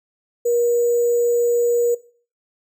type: tone with sample-and-hold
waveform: sine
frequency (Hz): 476.2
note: A#4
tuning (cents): +37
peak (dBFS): -15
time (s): 0.45-1.95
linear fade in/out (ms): 10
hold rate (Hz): 7350
effects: noise-tail reverb RT60 0.4 s tail -17 dB re dry